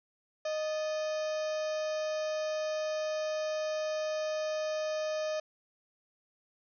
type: harmonic tone with a mistuned harmonic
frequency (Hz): 619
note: D#5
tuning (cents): -9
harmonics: 1 / 2 / 3 / 4 / 5 / 6 / 7 / 8 / 9 / 10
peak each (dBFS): -31 / -45 / -47 / -48 / -52 / -53 / -54 / -52 / -52 / -52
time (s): 0.45-5.4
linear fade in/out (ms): 5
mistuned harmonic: 3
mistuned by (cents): -110
effects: none